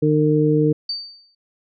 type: harmonic tone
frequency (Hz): 151.9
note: D#3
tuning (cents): -41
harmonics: 1 / 2 / 3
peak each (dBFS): -18 / -18 / -18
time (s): 0.02-0.73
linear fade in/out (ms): 10
type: tone with exponential decay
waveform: sine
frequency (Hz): 4600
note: D8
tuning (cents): -37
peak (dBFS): -20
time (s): 0.89-1.35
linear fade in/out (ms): 5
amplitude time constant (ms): 99
effects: none